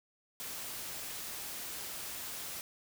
white noise, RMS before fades -42 dBFS, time 0.4-2.61 s, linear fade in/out 0 ms, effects none

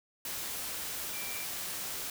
sine tone in noise, 2353 Hz, D7, 3 cents sharp, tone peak -44 dBFS, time 1.13-1.44 s, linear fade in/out 2 ms, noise white, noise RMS -38 dBFS, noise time 0.25-2.1 s, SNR -9 dB, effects none

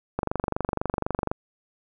click train, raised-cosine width 1 ms, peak -11 dBFS, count 28, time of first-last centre 0.19-1.315 s, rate 24 Hz, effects none

